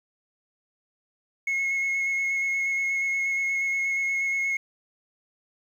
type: tone with vibrato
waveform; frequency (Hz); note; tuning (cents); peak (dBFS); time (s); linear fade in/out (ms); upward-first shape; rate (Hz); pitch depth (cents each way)
sine; 2174; C#7; -34; -21; 1.47-4.57; 5; square; 8.4; 11
effects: tanh soft clip ceiling -22 dBFS + 9-bit

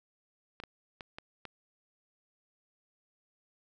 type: clicks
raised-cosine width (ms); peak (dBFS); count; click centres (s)
0.3; -26; 5; 0.601 / 0.637 / 1.008 / 1.185 / 1.453
effects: none

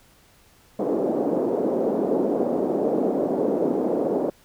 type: band-pass noise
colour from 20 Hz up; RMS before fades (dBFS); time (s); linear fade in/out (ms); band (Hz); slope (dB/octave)
white; -23; 0.79-4.3; 5; 230 to 530; 24
effects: pink hiss -56 dBFS RMS until 4.44 s

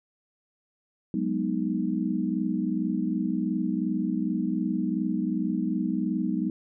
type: chord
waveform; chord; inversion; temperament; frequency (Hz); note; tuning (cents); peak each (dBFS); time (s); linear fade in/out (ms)
sine; G# minor seventh; third; equal; 185 / 207.7 / 246.9 / 311.1; F#3 / G#3 / B3 / D#4; 0 / 0 / 0 / 0; -30; 1.14-6.5; 2
effects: none

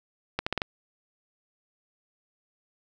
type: accelerating click train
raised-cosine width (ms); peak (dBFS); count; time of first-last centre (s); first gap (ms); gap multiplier
0.3; -11; 5; 0.39-0.618; 75; 0.82
effects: none

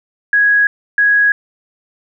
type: tone pair in turn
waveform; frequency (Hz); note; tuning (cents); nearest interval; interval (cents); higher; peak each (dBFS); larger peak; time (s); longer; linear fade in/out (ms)
sine; 1661.2 / 1661.2; G#6 / G#6; 0 / 0; unison; 0; neither; -8; neither; 0.33-0.67 / 0.98-1.32; neither; 2
effects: none

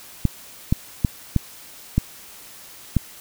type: clicks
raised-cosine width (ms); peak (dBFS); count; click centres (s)
5; -4; 6; 0.253 / 0.725 / 1.048 / 1.363 / 1.98 / 2.967
effects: white hiss -43 dBFS RMS until 3.2 s

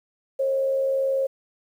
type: tone with frequency modulation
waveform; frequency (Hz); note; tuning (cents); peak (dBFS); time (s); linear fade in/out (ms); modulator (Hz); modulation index
sine; 538; C5; +48; -20; 0.39-1.27; 10; 78.5; 0.29
effects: 9-bit

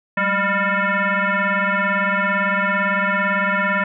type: tone with frequency modulation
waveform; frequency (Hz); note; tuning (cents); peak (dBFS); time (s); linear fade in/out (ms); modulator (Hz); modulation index
sine; 207.9; G#3; +2; -16; 0.17-3.84; 5; 398; 5
effects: none

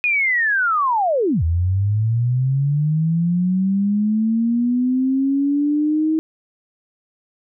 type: linear two-way sweep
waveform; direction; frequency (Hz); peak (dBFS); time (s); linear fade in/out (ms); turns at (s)
sine; down then up; 2489 to 79.6 to 318.7; -15; 0.04-6.19; 0; 1.43
effects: none

